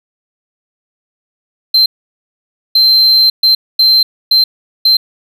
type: tone bursts at uneven times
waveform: triangle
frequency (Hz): 4118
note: C8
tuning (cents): -28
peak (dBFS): -4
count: 6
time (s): 1.74-1.86 / 2.75-3.3 / 3.43-3.55 / 3.79-4.03 / 4.31-4.44 / 4.85-4.97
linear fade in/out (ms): 5
effects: none